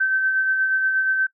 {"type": "tone with tremolo", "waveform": "sine", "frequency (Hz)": 1544, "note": "G6", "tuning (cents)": -27, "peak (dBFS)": -16, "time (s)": [0, 1.27], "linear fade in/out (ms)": 10, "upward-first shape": "sine", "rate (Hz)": 8.4, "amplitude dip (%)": 35, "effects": ["noise-tail reverb RT60 0.1 s tail -20 dB re dry"]}